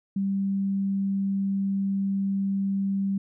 sine tone, 196 Hz, G3, in tune, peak -23 dBFS, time 0.16-3.18 s, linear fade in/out 5 ms, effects none

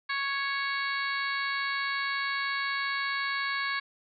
harmonic tone, 554.4 Hz, C#5, in tune, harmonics 2 / 3 / 4 / 5 / 6 / 7 / 8, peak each -34 / -32 / -34 / -45 / -46 / -40 / -40 dBFS, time 0.09-3.8 s, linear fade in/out 10 ms, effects none

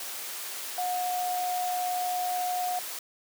sine tone in noise, 724 Hz, F#5, 38 cents flat, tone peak -27 dBFS, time 0.78-2.79 s, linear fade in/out 2 ms, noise white, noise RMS -37 dBFS, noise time 0-2.99 s, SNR +7 dB, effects high-pass 400 Hz 12 dB/octave

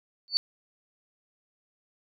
sine tone with exponential growth, 4500 Hz, C#8, 25 cents sharp, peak -16 dBFS, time 0.28-0.37 s, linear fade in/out 0 ms, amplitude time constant 19 ms, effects none

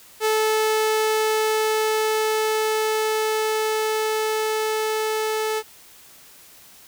sawtooth tone with level ramp, 435.1 Hz, A4, 19 cents flat, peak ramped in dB -14 to -18 dBFS, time 0.2-5.63 s, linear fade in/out 50 ms, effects white hiss -48 dBFS RMS until 6.87 s

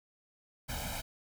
pink noise with comb filter, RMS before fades -38 dBFS, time 0.68-1.02 s, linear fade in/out 20 ms, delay 1.3 ms, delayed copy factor +0.9, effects none

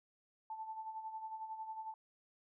sine tone with tremolo, 880 Hz, A5, in tune, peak -40 dBFS, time 0.5-1.94 s, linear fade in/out 2 ms, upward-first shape sine, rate 11 Hz, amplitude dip 60%, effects none

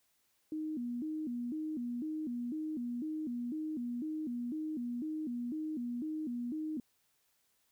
sine tone with vibrato, 273.7 Hz, C#4, 22 cents flat, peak -35 dBFS, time 0.52-6.8 s, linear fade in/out 2 ms, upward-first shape square, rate 2 Hz, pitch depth 220 cents each way, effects white hiss -75 dBFS RMS until 7.71 s

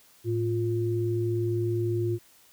sine tone pair together, 110.34 / 350.3 Hz, A2 / F4, +5 / +5 cents, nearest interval octave + minor sixth, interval 2000 cents, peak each -27 dBFS, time 0.24-2.19 s, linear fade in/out 50 ms, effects white hiss -58 dBFS RMS until 2.52 s

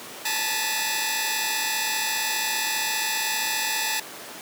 10% pulse tone cluster, 861 / 896 / 1962 / 2465 Hz, A5 / A5 / B6 / D#7, -38 / +31 / -12 / -17 cents, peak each -21 dBFS, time 0.25-4 s, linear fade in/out 5 ms, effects pink hiss -38 dBFS RMS until 4.41 s + high-pass 300 Hz 12 dB/octave

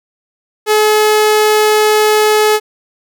sawtooth tone, 426.9 Hz, G#4, 48 cents sharp, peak -4 dBFS, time 0.66-2.6 s, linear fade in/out 50 ms, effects none

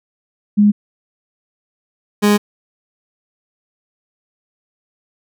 sine / 30% pulse tone pair in turn, 206.9 / 206.9 Hz, G#3 / G#3, -6 / -6 cents, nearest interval unison, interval 0 cents, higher neither, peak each -7 dBFS, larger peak neither, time 0.57-0.72 / 2.22-2.38 s, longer second, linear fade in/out 20 ms, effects none

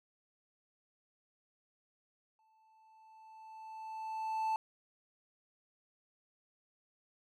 triangle tone with exponential growth, 880 Hz, A5, in tune, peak -28 dBFS, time 2.39-4.56 s, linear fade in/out 1 ms, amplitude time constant 470 ms, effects none

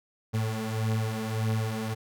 35% pulse beating tone pair, 109.3 / 111 Hz, A2 / A2, -11 / +16 cents, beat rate 1.7 Hz, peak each -30 / -27 dBFS, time 0.33-1.95 s, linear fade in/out 20 ms, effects none

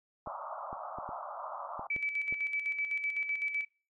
white band-pass noise, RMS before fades -41 dBFS, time 0.26-1.87 s, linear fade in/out 2 ms, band 570 to 1300 Hz, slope 96 dB/octave
clicks, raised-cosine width 2 ms, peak -32 dBFS, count 7, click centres 0.273 / 0.729 / 0.986 / 1.091 / 1.794 / 1.963 / 2.325 s
sine tone with tremolo, 2300 Hz, D7, 37 cents flat, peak -29 dBFS, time 1.9-3.65 s, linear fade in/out 5 ms, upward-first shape square, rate 7.9 Hz, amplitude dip 55%
effects noise-tail reverb RT60 0.4 s tail -25 dB re dry + MP3 48 kbps

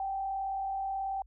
sine tone with frequency modulation, 778 Hz, G5, 13 cents flat, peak -31 dBFS, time 0-1.22 s, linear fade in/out 2 ms, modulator 38.5 Hz, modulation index 0.4, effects added 50 Hz sine -54 dBFS peak until 1.26 s

